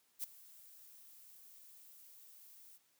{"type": "noise with ADSR envelope", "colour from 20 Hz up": "violet", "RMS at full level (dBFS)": -38, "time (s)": [0.19, 2.79], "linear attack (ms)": 46, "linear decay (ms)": 10, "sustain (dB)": -21, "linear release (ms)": 36, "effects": ["white hiss -74 dBFS RMS until 2.99 s", "high-pass 100 Hz 12 dB/octave"]}